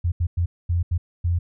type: tone bursts at uneven times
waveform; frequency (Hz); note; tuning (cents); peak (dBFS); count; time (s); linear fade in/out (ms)
sine; 86.5; F2; -16; -18; 6; 0.04-0.12 / 0.2-0.27 / 0.37-0.46 / 0.69-0.83 / 0.91-0.98 / 1.24-1.39; 10
effects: none